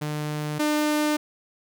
sawtooth tone pair in turn, 150.4 / 300.8 Hz, D3 / D4, +42 / +42 cents, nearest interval octave, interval 1200 cents, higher second, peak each -23 / -17 dBFS, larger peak second, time 0.01-0.59 / 0.59-1.17 s, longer neither, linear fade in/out 10 ms, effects none

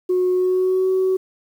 sine tone with pitch glide, 365 to 375.9 Hz, F#4 to F#4, -24 to +27 cents, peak -14 dBFS, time 0.09-1.17 s, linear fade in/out 10 ms, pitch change +51 cents, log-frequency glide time 0.32-0.88 s, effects tanh soft clip ceiling -12 dBFS + 8-bit

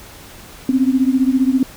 sine beating tone pair, 256.4 / 271.4 Hz, C4 / C#4, -35 / -36 cents, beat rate 15 Hz, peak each -14 / -16 dBFS, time 0.69-1.63 s, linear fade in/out 2 ms, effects pink hiss -39 dBFS RMS until 1.76 s

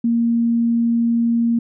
sine tone, 233.1 Hz, A#3, in tune, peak -14 dBFS, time 0.04-1.59 s, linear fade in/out 5 ms, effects none

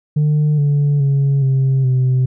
sine tone with pitch steps, 150.1 / 144.4 / 138.92 / 133.65 / 128.57 Hz, D3 / D3 / C#3 / C3 / C3, +38 / -29 / +4 / +37 / -30 cents, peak -9 dBFS, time 0.16-2.26 s, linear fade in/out 10 ms, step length 420 ms, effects tanh soft clip ceiling -10 dBFS

